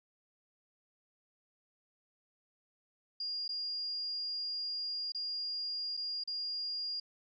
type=tone with dropouts; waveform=sine; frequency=4828 Hz; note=D8; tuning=47 cents sharp; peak=-35 dBFS; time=3.2-7 s; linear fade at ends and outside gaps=5 ms; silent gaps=3.48-3.49 / 5.121-5.147 / 5.969-5.973 / 6.238-6.275 s; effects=none

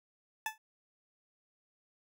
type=tone with exponential decay; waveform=20% pulse; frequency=872 Hz; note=A5; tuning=16 cents flat; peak=-25 dBFS; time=0.46-0.58 s; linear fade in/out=2 ms; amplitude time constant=25 ms; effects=none

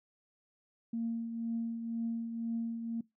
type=tone with tremolo; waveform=sine; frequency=230 Hz; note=A#3; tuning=23 cents flat; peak=-30 dBFS; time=0.93-3.01 s; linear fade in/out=5 ms; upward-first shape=triangle; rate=2 Hz; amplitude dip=55%; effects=noise-tail reverb RT60 0.2 s tail -23 dB re dry + tanh soft clip ceiling -26 dBFS

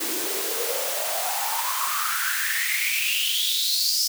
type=noise with high-pass filter sweep; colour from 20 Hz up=white; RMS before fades=-25 dBFS; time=0-4.08 s; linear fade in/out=10 ms; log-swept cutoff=300 to 5300 Hz; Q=7.6; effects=none

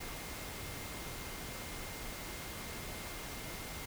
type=tone in noise; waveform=sine; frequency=2110 Hz; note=C7; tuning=14 cents sharp; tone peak=-54 dBFS; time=0-3.86 s; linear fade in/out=10 ms; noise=pink; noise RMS=-44 dBFS; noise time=0-3.86 s; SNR=-13 dB; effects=none

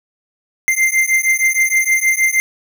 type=beating tone pair; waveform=square; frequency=2087 / 2093.4 Hz; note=C7 / C7; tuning=-5 / 0 cents; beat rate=6.4 Hz; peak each=-16 dBFS; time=0.68-2.4 s; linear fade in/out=0 ms; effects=none

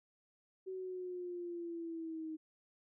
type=linear sweep; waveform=sine; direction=down; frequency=378.4 to 313.3 Hz; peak=-40 dBFS; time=0.66-2.37 s; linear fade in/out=20 ms; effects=none

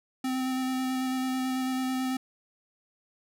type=tone with vibrato; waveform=square; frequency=258.9 Hz; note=C4; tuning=18 cents flat; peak=-28 dBFS; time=0.24-2.17 s; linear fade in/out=5 ms; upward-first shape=square; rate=9.1 Hz; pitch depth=10 cents each way; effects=none

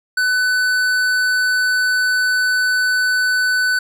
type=tone with tanh clipping; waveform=triangle; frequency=1500 Hz; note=F#6; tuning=23 cents sharp; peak=-16 dBFS; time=0.17-3.79 s; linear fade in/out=5 ms; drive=18 dB; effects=none

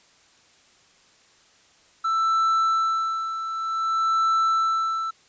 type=tone with tremolo; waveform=triangle; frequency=1327 Hz; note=E6; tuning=11 cents sharp; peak=-16 dBFS; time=2.04-5.11 s; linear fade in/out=10 ms; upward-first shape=sine; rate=0.54 Hz; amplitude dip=65%; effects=white hiss -57 dBFS RMS until 5.28 s + resampled to 16000 Hz

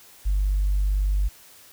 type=tone; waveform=sine; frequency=49 Hz; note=G1; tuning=in tune; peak=-18 dBFS; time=0.25-1.29 s; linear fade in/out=20 ms; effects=tanh soft clip ceiling -15 dBFS + white hiss -50 dBFS RMS until 1.72 s

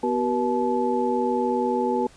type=tone cluster; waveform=sine; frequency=247.1 / 379.7 / 479.1 / 864 Hz; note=B3 / F#4 / A#4 / A5; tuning=+1 / +45 / +47 / -32 cents; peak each=-26 dBFS; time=0.03-2.07 s; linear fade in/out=5 ms; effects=pink hiss -52 dBFS RMS until 2.16 s + resampled to 22050 Hz

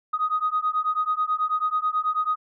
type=beating tone pair; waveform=sine; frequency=1244.5 / 1253.7 Hz; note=D#6 / D#6; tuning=0 / +13 cents; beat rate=9.2 Hz; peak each=-24 dBFS; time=0.13-2.36 s; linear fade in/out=10 ms; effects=tanh soft clip ceiling -14 dBFS

